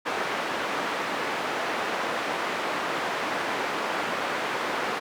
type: band-pass noise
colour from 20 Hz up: white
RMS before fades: -29 dBFS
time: 0.05-5 s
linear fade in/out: 20 ms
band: 270 to 1600 Hz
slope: 12 dB/octave
effects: none